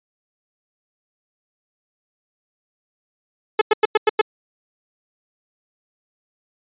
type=tone bursts; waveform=sawtooth; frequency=430 Hz; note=A4; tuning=40 cents flat; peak=-7 dBFS; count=6; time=3.59-4.214 s; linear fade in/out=5 ms; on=24 ms; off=96 ms; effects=resampled to 8000 Hz